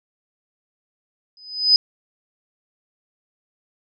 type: tone with exponential growth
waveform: sine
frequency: 5010 Hz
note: D#8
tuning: 11 cents sharp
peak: -7 dBFS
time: 1.37-1.76 s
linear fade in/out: 1 ms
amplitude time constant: 84 ms
effects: none